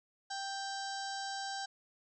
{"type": "harmonic tone with a mistuned harmonic", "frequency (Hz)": 785, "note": "G5", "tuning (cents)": 2, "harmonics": [1, 2, 4, 5, 6, 7, 8, 9, 10], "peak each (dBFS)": [-40, -44, -51, -49, -48, -48, -54, -56, -52], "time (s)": [0.3, 1.66], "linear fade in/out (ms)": 10, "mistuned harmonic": 9, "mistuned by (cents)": -56, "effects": []}